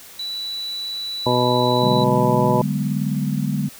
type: tone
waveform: sine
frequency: 3951 Hz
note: B7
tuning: in tune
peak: -25 dBFS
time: 0.19-2.04 s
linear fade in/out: 5 ms
type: harmonic tone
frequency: 123.47 Hz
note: B2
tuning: in tune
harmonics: 1 / 2 / 3 / 4 / 5 / 7 / 8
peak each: -23 / -23 / -23 / -23 / -23 / -23 / -23 dBFS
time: 1.26-2.62 s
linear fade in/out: 5 ms
type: chord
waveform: sine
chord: G# half-diminished seventh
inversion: second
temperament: equal with one note detuned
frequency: 146.83 / 188.56 / 207.7 / 246.9 Hz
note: D3 / F#3 / G#3 / B3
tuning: 0 / +33 / 0 / 0 cents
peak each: -23 / -26 / -24 / -27 dBFS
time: 1.82-3.69 s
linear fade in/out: 10 ms
effects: white hiss -42 dBFS RMS until 3.79 s